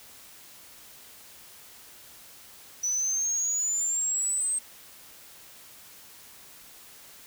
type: exponential sweep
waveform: sine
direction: up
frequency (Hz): 5920 to 8372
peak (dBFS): -23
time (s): 2.83-4.59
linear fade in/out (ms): 10
effects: tanh soft clip ceiling -23 dBFS + white hiss -50 dBFS RMS until 7.26 s